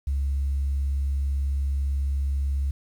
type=tone; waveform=sine; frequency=69.1 Hz; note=C#2; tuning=5 cents flat; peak=-21 dBFS; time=0.07-2.71 s; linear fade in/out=5 ms; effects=tanh soft clip ceiling -19 dBFS + 9-bit